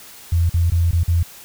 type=tone with dropouts; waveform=sine; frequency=85 Hz; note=F2; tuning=46 cents flat; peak=-13 dBFS; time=0.32-1.23 s; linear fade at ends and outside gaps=5 ms; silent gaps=0.495-0.54 / 0.701-0.719 / 0.911-0.929 / 1.035-1.08 s; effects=white hiss -41 dBFS RMS until 1.44 s